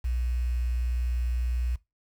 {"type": "tone with quantisation", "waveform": "sine", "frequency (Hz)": 60.8, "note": "B1", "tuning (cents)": -26, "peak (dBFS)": -25, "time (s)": [0.04, 1.76], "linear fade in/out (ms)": 10, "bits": 8, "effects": ["noise-tail reverb RT60 0.2 s tail -19 dB re dry"]}